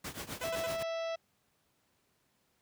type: noise with tremolo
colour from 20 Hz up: pink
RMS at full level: -38 dBFS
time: 0.04-0.83 s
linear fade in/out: 5 ms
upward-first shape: triangle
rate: 7.8 Hz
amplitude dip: 90%
type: tone bursts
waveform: 10% pulse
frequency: 503 Hz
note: B4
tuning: 32 cents sharp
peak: -29 dBFS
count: 3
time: 0.41-0.668 s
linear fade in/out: 5 ms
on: 34 ms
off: 78 ms
type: harmonic tone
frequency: 659.3 Hz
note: E5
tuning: in tune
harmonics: 1 / 2 / 3 / 4 / 5 / 6 / 7 / 8 / 9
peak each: -34 / -46 / -49 / -49 / -51 / -54 / -59 / -55 / -59 dBFS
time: 0.43-1.16 s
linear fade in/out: 10 ms
effects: pink hiss -74 dBFS RMS until 2.61 s + high-pass 80 Hz 12 dB/octave